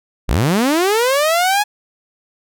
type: linear sweep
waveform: sawtooth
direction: up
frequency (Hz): 36.94 to 847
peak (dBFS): -9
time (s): 0.28-1.64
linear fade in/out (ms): 20
effects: none